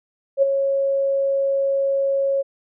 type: tone with ADSR envelope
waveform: sine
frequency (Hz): 549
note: C#5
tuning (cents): -17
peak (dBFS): -10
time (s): 0.37-2.43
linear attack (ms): 54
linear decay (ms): 14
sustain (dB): -7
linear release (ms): 24
effects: none